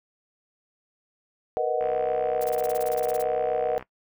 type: chord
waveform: sine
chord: B major seventh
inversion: third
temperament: equal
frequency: 466.2 / 493.9 / 622.3 / 740 Hz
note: A#4 / B4 / D#5 / F#5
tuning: 0 / 0 / 0 / 0 cents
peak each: -28 dBFS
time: 1.57-3.78 s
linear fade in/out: 0 ms
type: click train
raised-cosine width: 0.5 ms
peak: -25 dBFS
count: 132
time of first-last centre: 1.81-3.825 s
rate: 65 Hz
type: noise bursts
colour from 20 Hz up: blue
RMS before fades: -38 dBFS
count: 15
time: 2.41-3.224 s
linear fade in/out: 5 ms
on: 30 ms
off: 26 ms
effects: noise-tail reverb RT60 0.1 s tail -19 dB re dry